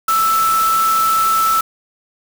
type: tone in noise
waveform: sine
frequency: 1319 Hz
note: E6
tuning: 1 cent sharp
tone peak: -12 dBFS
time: 0.08-1.61 s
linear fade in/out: 5 ms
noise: white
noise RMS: -24 dBFS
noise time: 0.08-1.61 s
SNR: +9 dB
effects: none